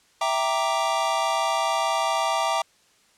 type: chord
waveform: square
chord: E half-diminished seventh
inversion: none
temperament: equal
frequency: 659.3 / 784 / 932.3 / 1174.7 Hz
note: E5 / G5 / Bb5 / D6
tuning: 0 / 0 / 0 / 0 cents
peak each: -28 dBFS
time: 0.21-2.62 s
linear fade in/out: 5 ms
effects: white hiss -60 dBFS RMS until 3.17 s + low-pass 8000 Hz 12 dB/octave